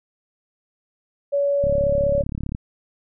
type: tone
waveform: sine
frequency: 566 Hz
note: C#5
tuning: 36 cents sharp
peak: -17 dBFS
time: 1.32-2.23 s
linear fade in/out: 20 ms
type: click train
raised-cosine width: 5 ms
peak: -15 dBFS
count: 33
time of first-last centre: 1.64-2.549 s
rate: 35.2 Hz
effects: none